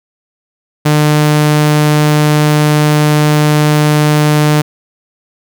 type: tone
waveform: sawtooth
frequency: 150.4 Hz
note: D3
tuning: 42 cents sharp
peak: -3 dBFS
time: 0.85-4.62 s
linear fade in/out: 10 ms
effects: none